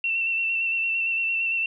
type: tone with vibrato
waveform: sine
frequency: 2697 Hz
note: E7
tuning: 39 cents sharp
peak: -22 dBFS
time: 0.04-1.66 s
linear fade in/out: 2 ms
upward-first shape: square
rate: 8.8 Hz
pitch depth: 20 cents each way
effects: none